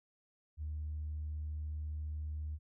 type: tone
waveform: sine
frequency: 76.2 Hz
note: D#2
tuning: 36 cents flat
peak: -36 dBFS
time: 0.57-2.59 s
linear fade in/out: 50 ms
effects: tanh soft clip ceiling -33 dBFS